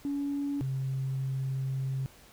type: tone pair in turn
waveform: sine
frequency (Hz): 283.3 / 133.38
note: C#4 / C3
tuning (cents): +38 / +34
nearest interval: octave + minor second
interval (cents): 1304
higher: first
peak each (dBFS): -28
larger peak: neither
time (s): 0.05-0.61 / 0.61-2.06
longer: second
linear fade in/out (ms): 0
effects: tanh soft clip ceiling -25 dBFS + pink hiss -56 dBFS RMS until 2.32 s